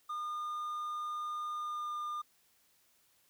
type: tone with pitch glide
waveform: triangle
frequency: 1215 to 1205.9 Hz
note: D#6 to D6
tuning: -42 to +45 cents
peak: -34 dBFS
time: 0.09-2.22 s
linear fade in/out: 10 ms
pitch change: -13 cents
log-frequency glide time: 1.54-1.98 s
effects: white hiss -70 dBFS RMS until 3.29 s